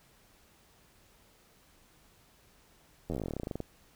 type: slowing click train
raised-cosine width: 2 ms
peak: -22 dBFS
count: 21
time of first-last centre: 3.1-3.603 s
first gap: 11 ms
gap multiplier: 1.08
effects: pink hiss -63 dBFS RMS until 3.95 s